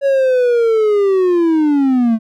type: linear sweep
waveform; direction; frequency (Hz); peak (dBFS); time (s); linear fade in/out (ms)
triangle; down; 560 to 217.6; -8; 0.01-2.19; 50
effects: none

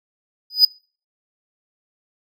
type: tone with exponential growth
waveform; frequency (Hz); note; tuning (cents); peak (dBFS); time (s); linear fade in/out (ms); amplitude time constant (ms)
triangle; 4978; D#8; 0; -3; 0.5-0.65; 5; 31
effects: noise-tail reverb RT60 0.4 s tail -26 dB re dry

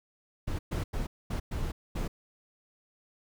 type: noise bursts at uneven times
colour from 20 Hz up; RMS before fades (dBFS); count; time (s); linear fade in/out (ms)
brown; -32; 6; 0.47-0.59 / 0.71-0.84 / 0.93-1.07 / 1.3-1.4 / 1.51-1.72 / 1.95-2.08; 10
effects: none

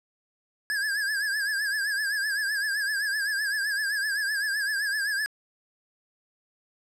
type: tone with vibrato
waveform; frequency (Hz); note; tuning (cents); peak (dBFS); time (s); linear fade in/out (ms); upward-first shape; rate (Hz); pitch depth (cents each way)
square; 1661.2; G#6; 0; -26; 0.7-5.26; 0; triangle; 7.8; 110
effects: low-pass 12000 Hz 12 dB/octave

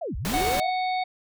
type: linear two-way sweep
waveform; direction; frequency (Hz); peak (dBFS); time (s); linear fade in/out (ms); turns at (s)
sine; down then up; 740 to 39.25 to 740; -28; 0.01-0.7; 10; 0.16
type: noise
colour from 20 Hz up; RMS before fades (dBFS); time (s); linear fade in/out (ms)
pink; -29; 0.25-0.6; 0
type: harmonic tone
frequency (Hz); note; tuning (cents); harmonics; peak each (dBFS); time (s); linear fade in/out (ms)
740; F#5; 0; 1 / 3 / 5 / 6; -24 / -33 / -38 / -41; 0.33-1.04; 10
effects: none

